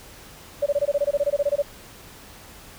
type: tone bursts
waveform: sine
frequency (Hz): 574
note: D5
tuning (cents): -40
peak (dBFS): -17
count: 16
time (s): 0.62-1.623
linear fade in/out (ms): 10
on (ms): 43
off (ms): 21
effects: pink hiss -45 dBFS RMS until 2.78 s